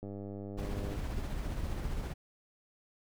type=click train; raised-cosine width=2 ms; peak=-30 dBFS; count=94; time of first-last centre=0.03-0.96 s; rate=100 Hz
type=noise with tremolo; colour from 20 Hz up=brown; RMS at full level=-35 dBFS; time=0.57-2.14 s; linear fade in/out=20 ms; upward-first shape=sine; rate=15 Hz; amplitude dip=30%
effects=none